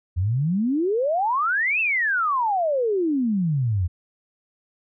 sine exponential two-way sweep, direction up then down, 83.2 to 2703 to 83.2 Hz, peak -19 dBFS, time 0.16-3.88 s, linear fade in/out 20 ms, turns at 1.8 s, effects none

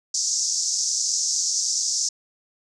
pink band-pass noise, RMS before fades -24 dBFS, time 0.14-2.09 s, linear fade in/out 5 ms, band 5300 to 7000 Hz, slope 48 dB/octave, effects none

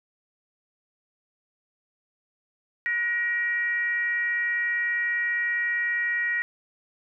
sine tone with frequency modulation, 1895 Hz, A#6, 28 cents sharp, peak -23 dBFS, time 2.86-6.42 s, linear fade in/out 0 ms, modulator 444 Hz, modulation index 0.44, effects none

